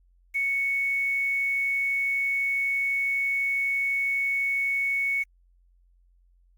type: tone with quantisation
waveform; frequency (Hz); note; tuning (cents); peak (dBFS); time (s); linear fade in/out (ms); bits
sine; 2217; C#7; 0; -23; 0.34-5.24; 20; 8
effects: added 44 Hz sine -58 dBFS peak until 6.57 s + Opus 48 kbps